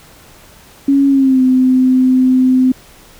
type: tone with pitch glide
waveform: sine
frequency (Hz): 277.2 to 257.1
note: C#4 to C4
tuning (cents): 0 to -30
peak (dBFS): -7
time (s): 0.88-2.72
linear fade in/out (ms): 5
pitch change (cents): -130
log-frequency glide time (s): 1.08-1.42
effects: pink hiss -42 dBFS RMS until 3.19 s